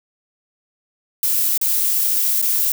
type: noise with dropouts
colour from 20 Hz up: violet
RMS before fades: -18 dBFS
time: 1.23-2.72 s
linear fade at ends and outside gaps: 1 ms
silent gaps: 1.577-1.613 / 2.416-2.425 s
effects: none